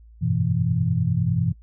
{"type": "tone cluster", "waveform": "sine", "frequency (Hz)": [94.1, 104.2, 123.9, 165.4], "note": ["F#2", "G#2", "B2", "E3"], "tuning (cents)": [30, 6, 6, 6], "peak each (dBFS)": [-27, -27, -23, -23], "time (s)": [0.21, 1.53], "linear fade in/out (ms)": 20, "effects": ["noise-tail reverb RT60 0.1 s tail -26 dB re dry", "added 56 Hz sine -45 dBFS peak until 1.62 s"]}